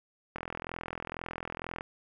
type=click train; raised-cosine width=0.5 ms; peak=-21 dBFS; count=62; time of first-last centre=0.36-1.809 s; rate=42.1 Hz; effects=none